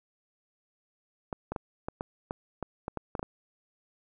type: clicks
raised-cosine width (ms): 1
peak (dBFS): -19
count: 12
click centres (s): 1.328 / 1.52 / 1.562 / 1.885 / 2.009 / 2.309 / 2.627 / 2.881 / 2.973 / 3.152 / 3.194 / 3.229
effects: none